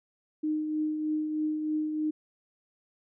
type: tone with tremolo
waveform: sine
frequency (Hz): 307.5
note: D#4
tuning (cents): -20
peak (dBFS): -25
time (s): 0.43-2.11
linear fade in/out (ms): 10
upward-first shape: triangle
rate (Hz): 3.2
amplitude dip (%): 45
effects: none